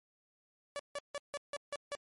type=tone bursts; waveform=sawtooth; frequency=574 Hz; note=D5; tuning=40 cents flat; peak=-33 dBFS; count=7; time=0.76-1.951 s; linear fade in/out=0 ms; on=33 ms; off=160 ms; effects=MP3 48 kbps